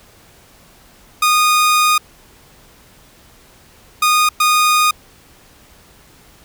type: tone bursts at uneven times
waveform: sawtooth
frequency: 1232 Hz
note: D#6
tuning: 17 cents flat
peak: -7 dBFS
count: 3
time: 1.22-1.98 / 4.02-4.29 / 4.4-4.91 s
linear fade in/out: 5 ms
effects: pink hiss -47 dBFS RMS until 6.44 s